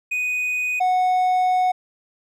triangle tone pair in turn, 2489 / 736.1 Hz, D#7 / F#5, 0 / -9 cents, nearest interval octave + major sixth, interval 2109 cents, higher first, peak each -19 / -14 dBFS, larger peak second, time 0.11-0.8 / 0.8-1.72 s, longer second, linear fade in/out 10 ms, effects none

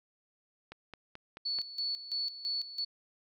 click train, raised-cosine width 0.3 ms, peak -29 dBFS, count 5, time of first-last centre 0.72-1.588 s, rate 4.61 Hz
sine tone with tremolo, 4435 Hz, C#8, in tune, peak -31 dBFS, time 1.45-2.85 s, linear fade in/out 10 ms, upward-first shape square, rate 3 Hz, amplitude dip 75%
effects none

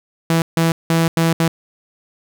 sawtooth tone bursts at uneven times, 164.81 Hz, E3, in tune, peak -9 dBFS, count 5, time 0.3-0.42 / 0.57-0.72 / 0.9-1.08 / 1.17-1.33 / 1.4-1.48 s, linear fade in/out 2 ms, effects none

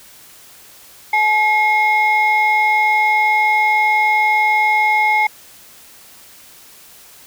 sine tone pair together, 853.2 / 2150 Hz, G#5 / C7, +46 / +47 cents, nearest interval octave + major third, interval 1601 cents, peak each -13 dBFS, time 1.13-5.27 s, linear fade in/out 5 ms, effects tanh soft clip ceiling -7 dBFS + white hiss -43 dBFS RMS until 7.26 s

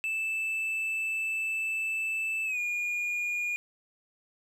triangle tone with pitch glide, 2637 to 2432 Hz, E7 to D#7, 0 to -40 cents, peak -27 dBFS, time 0.04-3.56 s, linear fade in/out 0 ms, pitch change -140 cents, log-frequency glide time 2.45-2.59 s, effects none

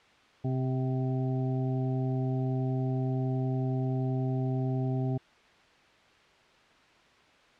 harmonic tone with a mistuned harmonic, 130.1 Hz, C3, 9 cents flat, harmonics 1 / 2 / 3 / 5 / 6, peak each -28 / -34 / -38 / -42 / -44 dBFS, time 0.44-5.18 s, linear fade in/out 10 ms, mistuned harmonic 6, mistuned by -18 cents, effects white hiss -59 dBFS RMS until 7.59 s + low-pass 3000 Hz 12 dB/octave

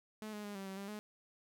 sawtooth tone with pitch steps, 215.2 / 209 / 204.9 / 194.5 / 192.1 / 198.3 / 210.7 Hz, A3 / G#3 / G#3 / G3 / G3 / G3 / G#3, -38 / +11 / -23 / -13 / -35 / +20 / +25 cents, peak -39 dBFS, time 0.22-0.99 s, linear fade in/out 0 ms, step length 110 ms, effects none

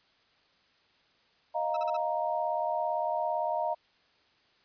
sine chord, Eb suspended second, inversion none, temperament just, 622.3 / 700 / 933.4 Hz, Eb5 / F5 / Bb5, 0 / +4 / +2 cents, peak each -32 dBFS, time 1.54-3.75 s, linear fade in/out 20 ms
sawtooth tone bursts, 1307 Hz, E6, 15 cents flat, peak -35 dBFS, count 4, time 1.74-1.968 s, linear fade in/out 5 ms, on 27 ms, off 40 ms
effects white hiss -66 dBFS RMS until 4.64 s + resampled to 11025 Hz

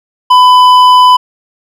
sine tone with hard clipping, 1001 Hz, B5, 23 cents sharp, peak -3 dBFS, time 0.3-1.17 s, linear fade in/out 10 ms, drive 8 dB, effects none

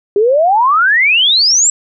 sine exponential sweep, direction up, 392.9 to 7800 Hz, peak -7 dBFS, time 0.16-1.7 s, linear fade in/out 2 ms, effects none

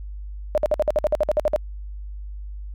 sine tone bursts, 606 Hz, D#5, 46 cents flat, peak -15 dBFS, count 13, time 0.55-1.561 s, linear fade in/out 0 ms, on 27 ms, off 55 ms, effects added 50 Hz sine -31 dBFS peak until 2.74 s

